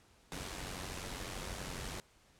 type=noise with amplitude modulation; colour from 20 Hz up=pink; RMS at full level=-40 dBFS; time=0.32-2 s; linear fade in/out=0 ms; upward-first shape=sine; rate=92 Hz; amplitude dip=60%; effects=pink hiss -66 dBFS RMS until 2.39 s + low-pass 10000 Hz 12 dB/octave